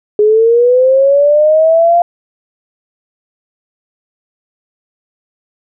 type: linear sweep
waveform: sine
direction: up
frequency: 415.3 to 698.5 Hz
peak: -5 dBFS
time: 0.19-2.02 s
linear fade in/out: 2 ms
effects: none